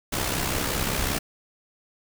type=noise with amplitude modulation; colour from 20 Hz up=pink; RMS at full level=-24 dBFS; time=0.12-1.19 s; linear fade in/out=10 ms; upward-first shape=sine; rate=65.4 Hz; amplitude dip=55%; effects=none